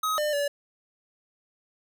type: tone with pitch steps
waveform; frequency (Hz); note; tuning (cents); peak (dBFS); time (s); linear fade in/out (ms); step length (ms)
square; 1266 / 600 / 574; D#6 / D5 / D5; +30 / +37 / -40; -25; 0.03-0.48; 5; 150
effects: none